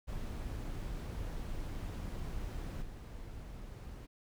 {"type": "noise with level steps", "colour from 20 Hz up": "brown", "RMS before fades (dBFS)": [-40, -46], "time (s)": [0.07, 4.07], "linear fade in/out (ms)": 20, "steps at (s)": 2.81, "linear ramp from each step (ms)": 20, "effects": []}